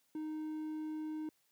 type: tone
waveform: triangle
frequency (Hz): 310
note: D#4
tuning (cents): -6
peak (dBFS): -36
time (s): 0.15-1.29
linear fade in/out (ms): 2
effects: white hiss -75 dBFS RMS until 1.51 s + high-pass 100 Hz 12 dB/octave